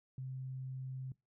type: tone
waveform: sine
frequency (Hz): 130.81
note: C3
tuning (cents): 0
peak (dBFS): -40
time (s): 0.18-1.12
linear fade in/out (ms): 2
effects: noise-tail reverb RT60 0.2 s tail -21 dB re dry